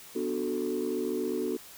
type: chord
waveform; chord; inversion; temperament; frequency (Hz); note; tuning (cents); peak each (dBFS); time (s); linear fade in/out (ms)
sine; B minor seventh; none; equal with one note detuned; 246.9 / 295.7 / 370 / 440; B3 / D4 / F#4 / A4; 0 / +12 / 0 / 0; -34 / -34 / -31 / -33; 0.15-1.57; 10
effects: tanh soft clip ceiling -22 dBFS + white hiss -49 dBFS RMS until 1.77 s